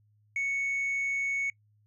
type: tone with tanh clipping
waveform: sine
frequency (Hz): 2217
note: C#7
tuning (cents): 0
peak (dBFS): -28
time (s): 0.36-1.5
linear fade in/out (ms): 2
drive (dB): 1
effects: noise-tail reverb RT60 0.1 s tail -25 dB re dry + added 105 Hz sine -63 dBFS peak until 1.86 s